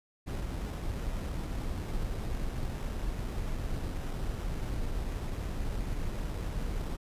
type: noise with sample-and-hold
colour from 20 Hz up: brown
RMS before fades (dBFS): -34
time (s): 0.26-6.97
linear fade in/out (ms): 20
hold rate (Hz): 4410
effects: resampled to 32000 Hz